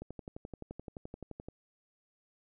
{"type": "click train", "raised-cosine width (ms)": 2, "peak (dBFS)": -29, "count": 18, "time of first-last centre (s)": [0.02, 1.486], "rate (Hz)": 11.6, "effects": []}